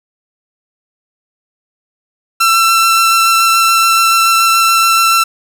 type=tone with vibrato; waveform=sawtooth; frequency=1343 Hz; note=E6; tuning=32 cents sharp; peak=-4 dBFS; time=2.4-5.24 s; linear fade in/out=10 ms; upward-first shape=triangle; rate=7 Hz; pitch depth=11 cents each way; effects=7-bit